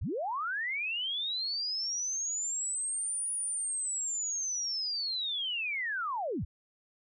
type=linear two-way sweep; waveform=sine; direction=up then down; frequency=41.2 to 9740 to 41.2 Hz; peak=-31 dBFS; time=0.01-6.45 s; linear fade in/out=10 ms; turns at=3.32 s; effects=none